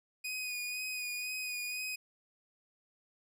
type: tone with vibrato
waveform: sawtooth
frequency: 2483 Hz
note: D#7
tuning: 4 cents flat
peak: -33 dBFS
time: 0.24-1.96 s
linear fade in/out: 10 ms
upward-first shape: sine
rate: 2 Hz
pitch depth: 24 cents each way
effects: none